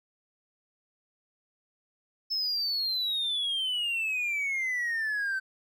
triangle exponential sweep, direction down, 5274 to 1530 Hz, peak -25 dBFS, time 2.3-5.4 s, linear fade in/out 20 ms, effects tanh soft clip ceiling -22 dBFS

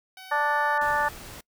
10% pulse tone, 755 Hz, F#5, 35 cents sharp, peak -34 dBFS, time 0.17-0.78 s, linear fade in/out 2 ms
harmonic tone, 293.7 Hz, D4, in tune, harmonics 2 / 3 / 4 / 5 / 6, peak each -31 / -25 / -29 / -30 / -28 dBFS, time 0.31-1.09 s, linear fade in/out 10 ms
pink noise, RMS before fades -42 dBFS, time 0.81-1.41 s, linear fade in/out 5 ms
effects noise-tail reverb RT60 0.1 s tail -24 dB re dry

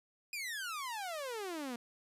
sawtooth exponential sweep, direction down, 2502 to 230.7 Hz, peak -35 dBFS, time 0.33-1.76 s, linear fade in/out 2 ms, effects resampled to 32000 Hz

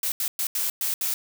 blue noise bursts at uneven times, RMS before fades -26 dBFS, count 6, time 0.03-0.12 / 0.2-0.28 / 0.39-0.47 / 0.55-0.7 / 0.81-0.94 / 1.01-1.14 s, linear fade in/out 2 ms, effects none

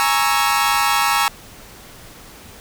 sawtooth chord, A# half-diminished seventh, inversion third, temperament equal, 830.6 / 932.3 / 1108.7 / 1318.5 Hz, G#5 / A#5 / C#6 / E6, 0 / 0 / 0 / 0 cents, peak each -17 dBFS, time 0-1.28 s, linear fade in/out 0 ms, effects pink hiss -41 dBFS RMS until 2.6 s

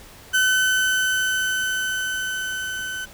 35% pulse tone with level ramp, 1518 Hz, F#6, 44 cents sharp, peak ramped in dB -14 to -26 dBFS, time 0.33-3.06 s, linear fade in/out 20 ms, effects pink hiss -45 dBFS RMS until 3.13 s

